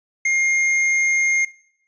square tone, 2126 Hz, C7, 27 cents sharp, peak -17 dBFS, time 0.25-1.45 s, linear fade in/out 5 ms, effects noise-tail reverb RT60 0.7 s tail -20 dB re dry + resampled to 16000 Hz

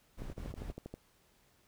brown noise bursts, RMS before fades -43 dBFS, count 3, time 0.17-0.726 s, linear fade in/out 20 ms, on 170 ms, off 23 ms
click train, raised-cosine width 2 ms, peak -30 dBFS, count 10, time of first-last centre 0.22-0.94 s, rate 12.5 Hz
effects pink hiss -69 dBFS RMS until 1.67 s

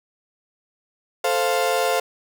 35% pulse chord, F major, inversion first, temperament equal, 440 / 523.3 / 698.5 Hz, A4 / C5 / F5, 0 / 0 / 0 cents, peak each -23 / -21 / -21 dBFS, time 1.24-2 s, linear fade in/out 5 ms, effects none

